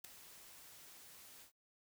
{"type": "noise with ADSR envelope", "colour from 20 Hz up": "white", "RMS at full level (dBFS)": -45, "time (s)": [0.04, 1.52], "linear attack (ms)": 7, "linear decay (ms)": 4, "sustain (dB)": -13, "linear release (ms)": 98, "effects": ["noise-tail reverb RT60 0.1 s tail -24 dB re dry"]}